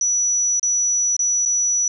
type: tone with dropouts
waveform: sine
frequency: 5900 Hz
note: F#8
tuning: 6 cents flat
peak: -16 dBFS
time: 0.01-1.88 s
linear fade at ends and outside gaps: 2 ms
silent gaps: 0.596-0.629 / 1.166-1.192 / 1.453-1.458 s
effects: none